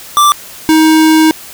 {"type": "tone pair in turn", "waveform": "square", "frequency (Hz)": [1174.7, 315.7], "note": ["D6", "D#4"], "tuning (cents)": [0, 25], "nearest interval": "octave + major seventh", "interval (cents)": 2275, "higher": "first", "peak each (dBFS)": -5, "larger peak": "neither", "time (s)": [[0.17, 0.32], [0.69, 1.31]], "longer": "second", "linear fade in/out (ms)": 0, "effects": ["white hiss -31 dBFS RMS until 1.53 s"]}